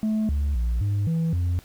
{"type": "tone with pitch steps", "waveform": "sine", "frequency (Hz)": [216.7, 71.6, 58.4, 101.6, 164.1, 88], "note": ["A3", "D2", "A#1", "G#2", "E3", "F2"], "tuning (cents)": [-26, -43, 4, -38, -8, 14], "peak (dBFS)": -18, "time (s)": [0.03, 1.59], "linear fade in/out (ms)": 0, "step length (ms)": 260, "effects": ["tanh soft clip ceiling -20 dBFS", "pink hiss -52 dBFS RMS until 1.64 s"]}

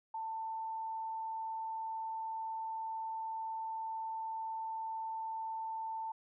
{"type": "tone", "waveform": "sine", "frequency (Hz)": 891, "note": "A5", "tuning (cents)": 22, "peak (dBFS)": -37, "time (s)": [0.14, 6.12], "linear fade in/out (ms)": 5, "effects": []}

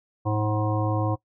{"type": "harmonic tone with a mistuned harmonic", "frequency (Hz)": 106.3, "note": "G#2", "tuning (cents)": 41, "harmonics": [1, 3, 5, 7, 9, 10], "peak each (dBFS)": [-24, -29, -31, -32, -34, -34], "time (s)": [0.25, 1.16], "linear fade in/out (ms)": 20, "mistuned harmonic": 1, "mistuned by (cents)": 25, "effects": ["noise-tail reverb RT60 0.1 s tail -20 dB re dry"]}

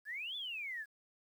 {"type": "exponential two-way sweep", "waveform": "sine", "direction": "up then down", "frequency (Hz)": [1636, 3533, 1636], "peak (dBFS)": -39, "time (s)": [0.05, 0.86], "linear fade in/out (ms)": 50, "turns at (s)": 0.36, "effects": ["11-bit"]}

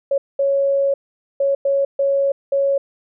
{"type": "tone bursts at uneven times", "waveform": "sine", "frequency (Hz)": 554, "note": "C#5", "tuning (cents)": -1, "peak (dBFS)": -14, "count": 6, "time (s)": [[0.11, 0.18], [0.39, 0.94], [1.4, 1.55], [1.65, 1.85], [1.99, 2.32], [2.52, 2.78]], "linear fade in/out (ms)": 5, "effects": []}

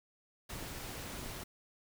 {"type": "noise", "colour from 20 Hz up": "pink", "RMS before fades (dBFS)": -44, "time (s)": [0.49, 1.44], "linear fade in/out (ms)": 10}
{"type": "clicks", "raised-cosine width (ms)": 3, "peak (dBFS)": -34, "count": 6, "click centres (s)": [0.626, 0.894, 1.193, 1.231, 1.261, 1.431]}
{"effects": []}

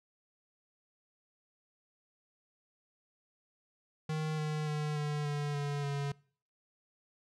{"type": "tone with pitch steps", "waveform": "square", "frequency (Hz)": [155.56, 153.15, 150.78, 148.45, 146.15, 143.89, 141.66], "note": ["D#3", "D#3", "D3", "D3", "D3", "D3", "C#3"], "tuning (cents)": [0, -27, 46, 19, -8, -35, 38], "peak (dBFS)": -33, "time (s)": [4.09, 6.12], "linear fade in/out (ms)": 5, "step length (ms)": 290, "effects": ["noise-tail reverb RT60 0.5 s tail -24 dB re dry", "low-pass 7000 Hz 12 dB/octave"]}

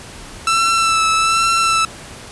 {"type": "tone with vibrato", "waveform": "sawtooth", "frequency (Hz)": 1328, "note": "E6", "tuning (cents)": 12, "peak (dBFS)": -9, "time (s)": [0.47, 1.85], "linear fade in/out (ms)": 2, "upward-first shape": "sine", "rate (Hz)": 1.2, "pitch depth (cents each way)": 25, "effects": ["pink hiss -35 dBFS RMS until 2.31 s", "resampled to 24000 Hz"]}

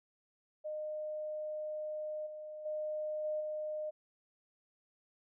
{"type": "tone with level steps", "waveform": "sine", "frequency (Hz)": 612, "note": "D#5", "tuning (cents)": -29, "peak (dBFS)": [-37, -43, -35, -33, -36], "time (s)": [0.64, 3.91], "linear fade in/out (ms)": 20, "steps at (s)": [2.26, 2.65, 3.24, 3.4], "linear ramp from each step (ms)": 10, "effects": []}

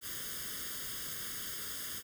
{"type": "noise with comb filter", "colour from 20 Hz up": "white", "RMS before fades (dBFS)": -41, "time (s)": [0.01, 2.03], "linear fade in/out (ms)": 50, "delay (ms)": 0.6, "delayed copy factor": 0.9, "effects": []}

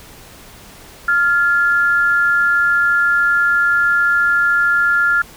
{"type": "tone pair together", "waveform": "sine", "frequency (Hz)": [1396.9, 1703.7], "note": ["F6", "G#6"], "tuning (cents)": [0, 44], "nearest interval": "minor third", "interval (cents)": 344, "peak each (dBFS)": [-12, -19], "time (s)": [1.08, 5.22], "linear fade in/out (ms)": 5, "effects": ["pink hiss -40 dBFS RMS until 5.36 s"]}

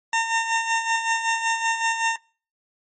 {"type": "tone with tremolo", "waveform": "20% pulse", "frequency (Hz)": 910, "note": "A#5", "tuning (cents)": -42, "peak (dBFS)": -13, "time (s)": [0.13, 2.16], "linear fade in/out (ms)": 2, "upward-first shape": "sine", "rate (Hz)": 5.3, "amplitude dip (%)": 60, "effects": ["noise-tail reverb RT60 0.4 s tail -24 dB re dry", "MP3 32 kbps"]}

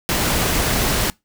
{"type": "noise", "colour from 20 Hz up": "pink", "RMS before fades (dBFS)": -19, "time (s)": [0.09, 1.1], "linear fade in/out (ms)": 0, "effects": ["noise-tail reverb RT60 0.2 s tail -24 dB re dry"]}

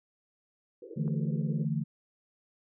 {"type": "band-pass noise", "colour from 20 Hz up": "white", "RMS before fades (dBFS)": -46, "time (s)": [0.82, 1.65], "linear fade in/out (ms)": 2, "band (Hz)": [320, 510], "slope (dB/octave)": 96}
{"type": "chord", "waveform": "sine", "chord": "D suspended second", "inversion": "none", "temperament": "just", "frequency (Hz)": [146.83, 165.19, 220.2], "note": ["D3", "E3", "A3"], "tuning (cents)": [0, 4, 2], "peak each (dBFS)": [-31, -32, -34], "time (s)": [0.96, 1.84], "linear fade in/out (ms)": 20}
{"type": "click", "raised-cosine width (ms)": 1, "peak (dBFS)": -36, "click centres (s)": 1.079}
{"effects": []}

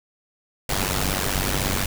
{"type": "noise with amplitude modulation", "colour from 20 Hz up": "pink", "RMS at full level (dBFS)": -20, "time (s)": [0.69, 1.86], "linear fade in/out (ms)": 5, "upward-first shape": "sine", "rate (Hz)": 96.2, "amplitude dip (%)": 85, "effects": []}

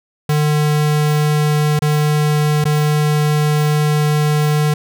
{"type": "tone with dropouts", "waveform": "square", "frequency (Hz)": 150.2, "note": "D3", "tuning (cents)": 39, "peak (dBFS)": -13, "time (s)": [0.29, 4.74], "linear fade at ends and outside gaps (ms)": 5, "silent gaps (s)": [[1.792, 1.82], [2.642, 2.653]], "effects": []}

